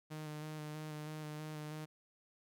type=tone with vibrato; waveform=sawtooth; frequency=153 Hz; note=D#3; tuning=29 cents flat; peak=-39 dBFS; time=0.1-1.86 s; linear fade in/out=20 ms; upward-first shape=square; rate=3.1 Hz; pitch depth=17 cents each way; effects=none